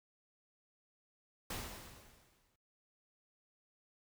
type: noise with exponential decay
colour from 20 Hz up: pink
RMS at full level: -40 dBFS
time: 1.5-2.56 s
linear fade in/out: 5 ms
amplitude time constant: 230 ms
effects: noise-tail reverb RT60 0.1 s tail -18 dB re dry